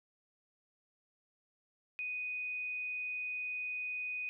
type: tone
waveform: sine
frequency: 2489 Hz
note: D#7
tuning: in tune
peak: -36 dBFS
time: 1.99-4.29 s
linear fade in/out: 0 ms
effects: none